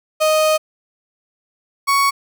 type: tone pair in turn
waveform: 35% pulse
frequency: 622.3 / 1114.6 Hz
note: D#5 / C#6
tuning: 0 / +9 cents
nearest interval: minor seventh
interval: 1009 cents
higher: second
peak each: -11 dBFS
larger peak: neither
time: 0.2-0.58 / 1.87-2.11 s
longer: first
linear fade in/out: 20 ms
effects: none